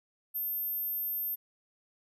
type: tone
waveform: sine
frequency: 13290 Hz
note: G#9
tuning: in tune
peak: -31 dBFS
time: 0.34-1.36 s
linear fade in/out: 20 ms
effects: none